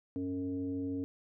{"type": "tone with frequency modulation", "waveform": "sine", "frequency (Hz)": 276.5, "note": "C#4", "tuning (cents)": -4, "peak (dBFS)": -33, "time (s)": [0.16, 1.04], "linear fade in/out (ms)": 0, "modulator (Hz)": 180, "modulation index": 0.65, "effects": []}